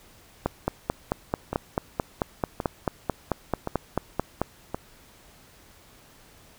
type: two click trains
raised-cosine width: 1 ms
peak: -14 / -9 dBFS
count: 4 / 19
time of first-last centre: 1.53-4.745 / 0.46-4.416 s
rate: 0.933 / 4.55 Hz
effects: pink hiss -54 dBFS RMS until 6.58 s